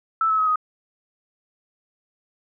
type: tone with pitch steps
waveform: sine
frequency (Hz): 1318.5 / 1295.8 / 1273.6 / 1251.7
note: E6 / E6 / D#6 / D#6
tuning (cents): 0 / -30 / +40 / +10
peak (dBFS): -17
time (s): 0.21-0.558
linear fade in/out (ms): 2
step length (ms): 87
effects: none